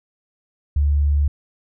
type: tone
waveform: sine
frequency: 72.4 Hz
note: D2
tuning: 24 cents flat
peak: -14 dBFS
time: 0.76-1.28 s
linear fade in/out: 5 ms
effects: none